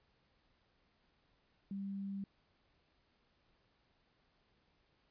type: tone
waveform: sine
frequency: 197 Hz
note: G3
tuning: 9 cents sharp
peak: -39 dBFS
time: 1.71-2.24 s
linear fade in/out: 2 ms
effects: pink hiss -75 dBFS RMS until 5.1 s + resampled to 11025 Hz